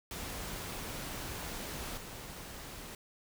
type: noise with level steps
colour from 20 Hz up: pink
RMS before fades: -41 / -46 dBFS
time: 0.11-2.95 s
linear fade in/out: 2 ms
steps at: 1.97 s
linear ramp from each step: 10 ms
effects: none